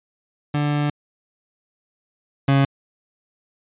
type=tone pair in turn; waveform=30% pulse; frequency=146.83 / 137.83 Hz; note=D3 / C#3; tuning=0 / -10 cents; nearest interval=minor second; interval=110 cents; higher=first; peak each=-16 / -11 dBFS; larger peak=second; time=0.54-0.9 / 2.48-2.65 s; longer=first; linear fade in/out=5 ms; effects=resampled to 8000 Hz